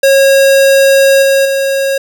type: tone with level steps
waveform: square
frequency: 545 Hz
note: C#5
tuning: 29 cents flat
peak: -5 / -7 / -11 dBFS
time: 0.03-1.98 s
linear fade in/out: 5 ms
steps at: 1.22 / 1.45 s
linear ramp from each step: 5 ms
effects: none